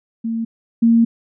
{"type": "tone pair in turn", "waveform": "sine", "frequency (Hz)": [227.4, 230.4], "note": ["A#3", "A#3"], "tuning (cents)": [-43, -20], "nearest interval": "unison", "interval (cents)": 23, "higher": "second", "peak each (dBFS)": [-19, -9], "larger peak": "second", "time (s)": [[0.24, 0.45], [0.82, 1.05]], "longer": "second", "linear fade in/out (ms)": 10, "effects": []}